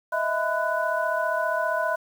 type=tone cluster; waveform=sine; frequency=628 / 663 / 1007 / 1482 Hz; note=D#5 / E5 / B5 / F#6; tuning=+16 / +10 / +33 / +2 cents; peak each=-28 dBFS; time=0.12-1.96 s; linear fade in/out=10 ms; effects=8-bit